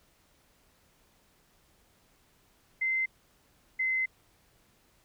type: tone pair in turn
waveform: sine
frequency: 2072 / 2056 Hz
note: C7 / C7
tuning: -17 / -31 cents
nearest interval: unison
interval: 14 cents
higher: first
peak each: -26 dBFS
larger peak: neither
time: 2.81-3.06 / 3.79-4.06 s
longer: second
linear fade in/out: 10 ms
effects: pink hiss -66 dBFS RMS until 5.04 s